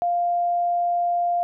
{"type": "tone", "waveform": "sine", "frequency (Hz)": 698.5, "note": "F5", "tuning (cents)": 0, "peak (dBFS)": -19, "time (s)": [0.02, 1.43], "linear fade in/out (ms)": 0, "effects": []}